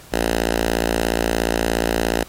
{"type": "tone with notch filter", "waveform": "5% pulse", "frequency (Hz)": 57, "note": "A#1", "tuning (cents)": -38, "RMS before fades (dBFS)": -20, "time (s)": [0.12, 2.24], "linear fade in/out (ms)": 10, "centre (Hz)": 120, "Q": 0.79, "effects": ["pink hiss -43 dBFS RMS until 2.28 s", "MP3 64 kbps"]}